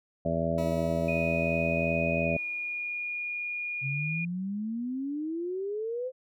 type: harmonic tone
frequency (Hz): 82.8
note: E2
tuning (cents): +8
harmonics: 1 / 2 / 3 / 4 / 5 / 6 / 7 / 8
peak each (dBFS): -37 / -31 / -34 / -42 / -38 / -42 / -31 / -32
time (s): 0.25-2.37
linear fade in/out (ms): 5
type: tone with exponential decay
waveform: 20% pulse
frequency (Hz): 323.1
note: E4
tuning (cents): -35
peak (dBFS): -31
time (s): 0.58-3.71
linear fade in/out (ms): 1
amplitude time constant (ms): 680
type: tone with pitch glide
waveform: sine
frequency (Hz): 2489 to 2434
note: D#7 to D#7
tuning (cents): 0 to -39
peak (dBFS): -31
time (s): 1.08-4.25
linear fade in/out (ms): 5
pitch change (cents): -39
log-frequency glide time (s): 2.21-2.45
type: exponential sweep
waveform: sine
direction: up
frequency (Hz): 131.2 to 523.3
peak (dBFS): -30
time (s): 3.81-6.12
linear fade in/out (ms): 50
effects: none